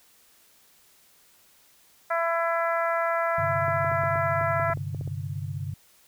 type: harmonic tone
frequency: 334.5 Hz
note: E4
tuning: 25 cents sharp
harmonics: 2 / 3 / 4 / 5 / 6 / 7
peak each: -26 / -31 / -28 / -33 / -35 / -44 dBFS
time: 2.1-4.74 s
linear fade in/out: 10 ms
type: chord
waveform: sine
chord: G suspended fourth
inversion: none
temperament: equal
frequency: 98 / 130.81 / 146.83 Hz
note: G2 / C3 / D3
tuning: 0 / 0 / 0 cents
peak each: -33 / -35 / -34 dBFS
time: 3.38-5.74 s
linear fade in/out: 5 ms
type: clicks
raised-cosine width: 2 ms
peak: -27 dBFS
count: 12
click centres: 3.682 / 3.846 / 3.917 / 4.036 / 4.158 / 4.412 / 4.598 / 4.701 / 4.773 / 4.947 / 5.011 / 5.076 s
effects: white hiss -59 dBFS RMS until 6.07 s